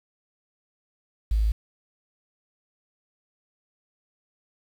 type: tone with quantisation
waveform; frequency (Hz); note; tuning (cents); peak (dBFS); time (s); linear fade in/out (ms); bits
sine; 53.6; A1; -45; -19; 1.31-1.52; 5; 8
effects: none